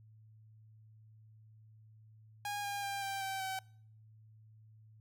sawtooth tone with pitch steps, 819 / 807.7 / 796.6 / 785.6 / 774.8 / 764.2 Hz, G#5 / G#5 / G5 / G5 / G5 / G5, -24 / -48 / +28 / +4 / -20 / -44 cents, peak -33 dBFS, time 2.45-3.59 s, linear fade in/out 2 ms, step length 190 ms, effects noise-tail reverb RT60 0.6 s tail -24 dB re dry + added 109 Hz sine -57 dBFS peak until 5 s

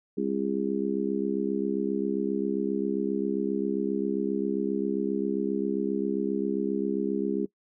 harmonic tone, 67.5 Hz, C#2, 45 cents flat, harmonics 3 / 4 / 5 / 6, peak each -31 / -31 / -31 / -31 dBFS, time 0.17-7.46 s, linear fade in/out 10 ms, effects noise-tail reverb RT60 0.1 s tail -21 dB re dry

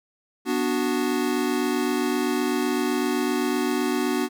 square chord, B minor, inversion none, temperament equal with one note detuned, 245.9 / 293.7 / 370 Hz, B3 / D4 / F#4, -7 / 0 / 0 cents, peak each -27 dBFS, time 0.45-4.29 s, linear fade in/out 50 ms, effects none

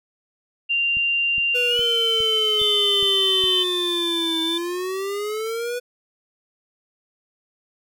sine tone with pitch glide, 2780 to 3067 Hz, F7 to G7, -9 to -38 cents, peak -18 dBFS, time 0.69-3.64 s, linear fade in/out 20 ms, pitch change +171 cents, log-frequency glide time 1.68-1.82 s
click train, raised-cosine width 5 ms, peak -27 dBFS, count 7, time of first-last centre 0.97-3.439 s, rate 2.43 Hz
square exponential two-way sweep, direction down then up, 493.9 to 323.9 to 493.9 Hz, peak -25 dBFS, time 1.54-5.8 s, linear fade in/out 20 ms, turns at 4.42 s
triangle tone, 3545 Hz, A7, 12 cents sharp, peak -21 dBFS, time 2.59-4.58 s, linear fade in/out 5 ms
effects none

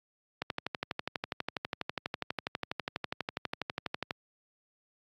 click train, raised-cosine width 0.3 ms, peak -16 dBFS, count 46, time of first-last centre 0.42-4.109 s, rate 12.2 Hz, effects high-pass 100 Hz 12 dB/octave + Opus 48 kbps

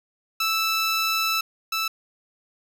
15% pulse tone pair in turn, 1318.5 / 1318.5 Hz, E6 / E6, 0 / 0 cents, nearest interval unison, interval 0 cents, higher neither, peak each -15 / -17 dBFS, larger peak first, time 0.4-1.41 / 1.72-1.88 s, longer first, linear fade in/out 5 ms, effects none

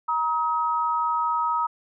sine tone pair together, 946 / 1270.4 Hz, A#5 / D#6, +25 / +36 cents, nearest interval perfect fourth, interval 511 cents, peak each -24 dBFS, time 0.08-1.67 s, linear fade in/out 10 ms, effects none

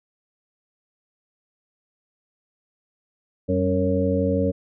harmonic tone with a mistuned harmonic, 92.1 Hz, F#2, 7 cents flat, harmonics 1 / 2 / 3 / 5 / 6, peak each -25 / -25 / -25 / -25 / -25 dBFS, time 3.48-4.52 s, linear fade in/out 20 ms, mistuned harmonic 2, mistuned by +61 cents, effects none

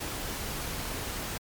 pink noise, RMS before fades -35 dBFS, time 0-1.38 s, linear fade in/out 10 ms, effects MP3 96 kbps

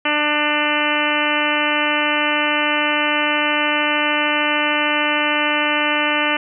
harmonic tone, 297.8 Hz, D4, 24 cents sharp, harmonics 1 / 2 / 3 / 4 / 5 / 6 / 7 / 8 / 9 / 10, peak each -25 / -25 / -25 / -25 / -25 / -25 / -25 / -25 / -25 / -25 dBFS, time 0.05-6.37 s, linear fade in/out 5 ms, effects none

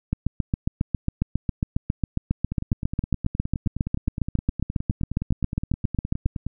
two click trains, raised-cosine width 5 ms, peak -15 / -9 dBFS, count 39 / 46, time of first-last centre 2.52-6.466 / 0.13-6.261 s, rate 9.63 / 7.34 Hz, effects none

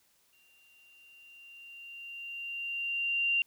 sine tone with exponential growth, 2775 Hz, F7, 12 cents flat, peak -24 dBFS, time 0.33-3.42 s, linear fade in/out 1 ms, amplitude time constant 670 ms, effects white hiss -69 dBFS RMS until 3.46 s

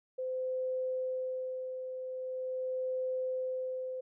sine tone with tremolo, 514 Hz, C5, 31 cents flat, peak -31 dBFS, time 0.18-4.01 s, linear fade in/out 10 ms, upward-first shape sine, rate 0.43 Hz, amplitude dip 50%, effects none

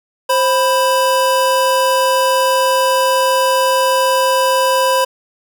square tone pair together, 527.9 / 992 Hz, C5 / B5, +15 / +7 cents, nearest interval major seventh, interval 1092 cents, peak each -15 dBFS, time 0.29-5.05 s, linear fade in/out 10 ms, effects none

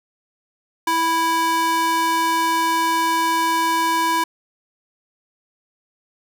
square tone with high-pass filter, 329.1 Hz, E4, 3 cents flat, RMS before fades -19 dBFS, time 0.87-4.24 s, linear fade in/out 5 ms, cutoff 730 Hz, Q 9.7, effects none

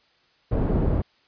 pink low-pass noise, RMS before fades -22 dBFS, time 0.51-1.02 s, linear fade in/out 10 ms, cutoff 450 Hz, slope 12 dB/octave, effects white hiss -62 dBFS RMS until 1.27 s + resampled to 11025 Hz

